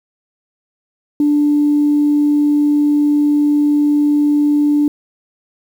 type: tone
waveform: sine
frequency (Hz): 293.7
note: D4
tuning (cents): 0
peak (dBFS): -9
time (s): 1.2-4.88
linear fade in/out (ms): 2
effects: tanh soft clip ceiling -5 dBFS + 7-bit